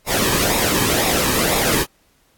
pink noise with flanger, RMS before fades -18 dBFS, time 0.06-1.86 s, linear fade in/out 50 ms, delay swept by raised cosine 0.65 to 1.46 ms, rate 2 Hz, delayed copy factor -0.6, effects pink hiss -59 dBFS RMS until 2.37 s + AAC 64 kbps

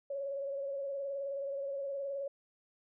sine tone with vibrato, 554.4 Hz, C#5, in tune, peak -35 dBFS, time 0.1-2.28 s, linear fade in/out 5 ms, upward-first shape sine, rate 19 Hz, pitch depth 37 cents each way, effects none

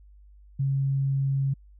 sine tone, 136.7 Hz, C#3, 24 cents flat, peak -22 dBFS, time 0.59-1.54 s, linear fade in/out 10 ms, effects added 50 Hz sine -49 dBFS peak until 1.79 s

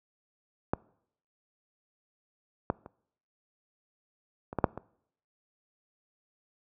clicks, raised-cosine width 1 ms, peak -12 / -12 / -30 / -25 / -14 / -6 / -23 dBFS, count 7, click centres 0.735 / 2.701 / 2.861 / 4.529 / 4.587 / 4.642 / 4.776 s, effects noise-tail reverb RT60 0.7 s tail -24 dB re dry + high-pass 60 Hz 12 dB/octave

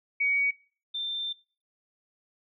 sine tone pair in turn, 2252 / 3575 Hz, C#7 / A7, +27 / +27 cents, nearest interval minor sixth, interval 800 cents, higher second, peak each -23 / -30 dBFS, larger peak first, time 0.2-0.51 / 0.94-1.33 s, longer second, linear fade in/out 10 ms, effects noise-tail reverb RT60 0.4 s tail -20 dB re dry

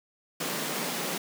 pink high-pass noise, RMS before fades -32 dBFS, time 0.4-1.18 s, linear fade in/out 5 ms, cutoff 150 Hz, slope 96 dB/octave, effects none

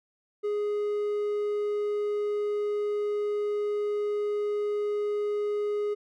triangle tone, 415.3 Hz, G#4, in tune, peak -24 dBFS, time 0.43-5.95 s, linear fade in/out 20 ms, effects none

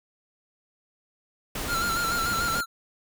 pink noise, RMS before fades -32 dBFS, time 1.55-2.61 s, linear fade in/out 5 ms
square tone with vibrato, 1375 Hz, F6, 27 cents flat, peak -26 dBFS, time 1.67-2.66 s, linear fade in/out 50 ms, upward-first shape square, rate 6.8 Hz, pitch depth 40 cents each way
effects none

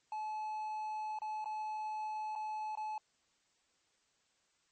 triangle tone with dropouts, 860 Hz, A5, 40 cents flat, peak -35 dBFS, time 0.12-2.98 s, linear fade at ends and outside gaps 2 ms, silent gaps 1.188-1.218 / 1.444-1.457 / 2.353-2.359 / 2.753-2.773 s, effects white hiss -75 dBFS RMS until 4.71 s + MP3 32 kbps

